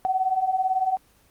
sine beating tone pair, 740 / 758 Hz, F#5 / F#5, 0 / +42 cents, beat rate 18 Hz, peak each -26 / -22 dBFS, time 0.05-0.97 s, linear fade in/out 0 ms, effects pink hiss -59 dBFS RMS until 1.3 s + Opus 24 kbps

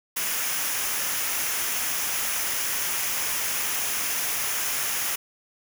white noise with comb filter, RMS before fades -27 dBFS, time 0.16-5.16 s, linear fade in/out 10 ms, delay 0.24 ms, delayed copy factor -0.5, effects none

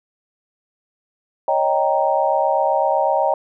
sine chord, Eb dominant seventh, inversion third, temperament equal, 554.4 / 622.3 / 784 / 932.3 Hz, Db5 / Eb5 / G5 / Bb5, 0 / 0 / 0 / 0 cents, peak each -21 / -20 / -20 / -21 dBFS, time 1.48-3.34 s, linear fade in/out 2 ms, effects none

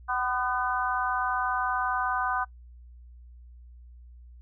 harmonic tone with a mistuned harmonic, 251.4 Hz, B3, 31 cents sharp, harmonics 3 / 4 / 5 / 6, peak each -31 / -31 / -31 / -31 dBFS, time 0.08-2.45 s, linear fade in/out 20 ms, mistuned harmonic 5, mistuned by -45 cents, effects noise-tail reverb RT60 0.1 s tail -22 dB re dry + added 60 Hz sine -46 dBFS peak until 4.41 s

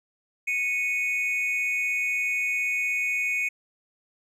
triangle tone pair together, 2206 / 2489 Hz, C#7 / D#7, -9 / 0 cents, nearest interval major second, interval 209 cents, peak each -25 dBFS, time 0.47-3.49 s, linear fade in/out 10 ms, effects none

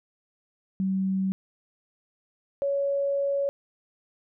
sine tone pair in turn, 190.9 / 559.3 Hz, G3 / C#5, -46 / +15 cents, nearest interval octave + perfect fifth, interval 1861 cents, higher second, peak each -23 dBFS, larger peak neither, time 0.8-1.32 / 2.62-3.49 s, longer second, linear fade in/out 0 ms, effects none

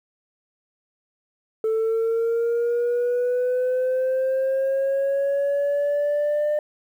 sine linear sweep, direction up, 440 to 600 Hz, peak -17 dBFS, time 1.64-6.59 s, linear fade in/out 2 ms, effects tanh soft clip ceiling -18 dBFS + 9-bit

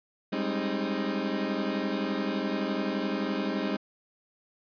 30% pulse chord, Ab major seventh, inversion third, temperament equal with one note detuned, 196 / 207.7 / 267 / 311.1 Hz, G3 / Ab3 / C4 / Eb4, 0 / 0 / +35 / 0 cents, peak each -31 dBFS, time 0.32-3.77 s, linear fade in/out 10 ms, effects resampled to 11025 Hz

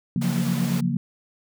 sine chord, Gb major seventh, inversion second, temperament equal with one note detuned, 138.59 / 174.61 / 183.19 / 233.1 Hz, Db3 / F3 / Gb3 / Bb3, 0 / 0 / -17 / 0 cents, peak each -27 / -25 / -28 / -26 dBFS, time 0.16-0.97 s, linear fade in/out 2 ms
pink high-pass noise, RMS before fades -35 dBFS, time 0.21-0.81 s, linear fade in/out 10 ms, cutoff 170 Hz, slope 48 dB/octave
effects none

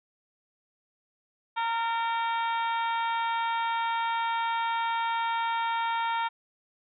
harmonic tone with a mistuned harmonic, 460.5 Hz, A#4, 21 cents flat, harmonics 2 / 3 / 4 / 5 / 6 / 7 / 8, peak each -27 / -34 / -39 / -39 / -46 / -43 / -43 dBFS, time 1.56-6.29 s, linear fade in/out 20 ms, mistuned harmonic 4, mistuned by -20 cents, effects none

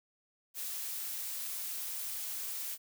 blue noise, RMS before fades -39 dBFS, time 0.54-2.78 s, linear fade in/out 50 ms, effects none

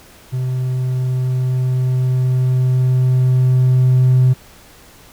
triangle tone with level ramp, 128 Hz, C3, 38 cents flat, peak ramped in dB -15 to -5 dBFS, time 0.32-4.34 s, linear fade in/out 20 ms, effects tanh soft clip ceiling -4 dBFS + pink hiss -44 dBFS RMS until 5.12 s

